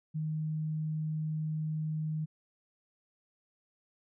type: tone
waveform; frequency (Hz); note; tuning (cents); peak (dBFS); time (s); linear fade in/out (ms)
sine; 155.56; D#3; 0; -31; 0.14-2.26; 20
effects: none